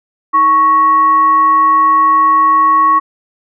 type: tone with frequency modulation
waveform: sine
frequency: 1108.7 Hz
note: C#6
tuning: in tune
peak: -6 dBFS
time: 0.33-3 s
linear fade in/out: 20 ms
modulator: 792 Hz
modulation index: 0.24
effects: none